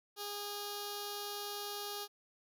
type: tone with notch filter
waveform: 5% pulse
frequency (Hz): 410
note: G#4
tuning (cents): -22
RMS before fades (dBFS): -42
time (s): 0.16-2.08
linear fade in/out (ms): 50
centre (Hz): 2100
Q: 0.89
effects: none